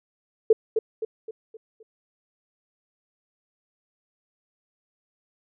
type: tone with echo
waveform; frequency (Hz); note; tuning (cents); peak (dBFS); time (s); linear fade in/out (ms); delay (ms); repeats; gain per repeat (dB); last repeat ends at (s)
sine; 442.3; A4; +9; -11; 0.5-0.53; 5; 260; 5; -7; 1.83
effects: none